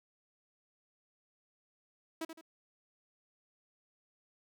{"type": "tone with echo", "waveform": "sawtooth", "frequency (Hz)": 324, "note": "E4", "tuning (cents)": -30, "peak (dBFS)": -32, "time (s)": [2.21, 2.25], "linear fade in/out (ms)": 5, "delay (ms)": 81, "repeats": 2, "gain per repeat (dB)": -8, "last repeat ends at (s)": 2.412, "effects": []}